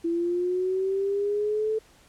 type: linear sweep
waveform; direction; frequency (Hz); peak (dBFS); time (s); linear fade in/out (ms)
sine; up; 333.1 to 440; -23; 0.04-1.79; 10
effects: pink hiss -57 dBFS RMS until 2.08 s + low-pass 11000 Hz 12 dB/octave